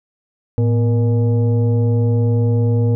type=tone with frequency modulation; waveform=sine; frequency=111.3 Hz; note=A2; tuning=20 cents sharp; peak=-12 dBFS; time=0.58-2.95 s; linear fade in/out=0 ms; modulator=360 Hz; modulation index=0.62; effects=none